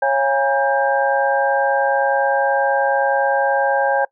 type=tone cluster; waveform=sine; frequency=550 / 692 / 821 / 951 / 1586 Hz; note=C#5 / F5 / G#5 / A#5 / G6; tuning=-14 / -16 / -20 / +34 / +20 cents; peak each=-18 / -26 / -18 / -27 / -22 dBFS; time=0.02-4.05 s; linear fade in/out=5 ms; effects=noise-tail reverb RT60 0.1 s tail -23 dB re dry